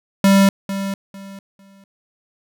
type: tone with echo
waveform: square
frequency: 196 Hz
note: G3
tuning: in tune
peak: -10 dBFS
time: 0.24-0.49 s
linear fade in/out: 2 ms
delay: 450 ms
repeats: 3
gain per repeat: -12 dB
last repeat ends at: 1.84 s
effects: none